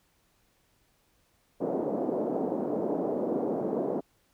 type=band-pass noise; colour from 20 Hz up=pink; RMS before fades=-30 dBFS; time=1.6-4.01 s; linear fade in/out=20 ms; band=230 to 650 Hz; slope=24 dB/octave; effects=pink hiss -69 dBFS RMS until 4.33 s